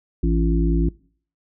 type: harmonic tone with a mistuned harmonic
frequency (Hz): 55.1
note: A1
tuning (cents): +3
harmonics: 1 / 3 / 5 / 6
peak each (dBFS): -18 / -23 / -25 / -26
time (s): 0.23-0.89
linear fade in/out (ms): 5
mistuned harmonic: 6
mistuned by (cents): +55
effects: noise-tail reverb RT60 0.5 s tail -22 dB re dry